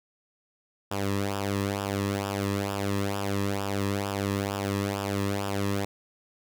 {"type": "tone with flanger", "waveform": "sawtooth", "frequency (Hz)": 99.6, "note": "G2", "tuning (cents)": 28, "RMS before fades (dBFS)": -29, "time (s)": [0.91, 5.85], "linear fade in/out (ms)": 5, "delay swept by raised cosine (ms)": [0.47, 1.38], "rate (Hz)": 2.2, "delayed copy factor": -0.7, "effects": []}